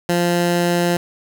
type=tone; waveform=15% pulse; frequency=174 Hz; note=F3; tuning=6 cents flat; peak=-9 dBFS; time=0.09-0.97 s; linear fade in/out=2 ms; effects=none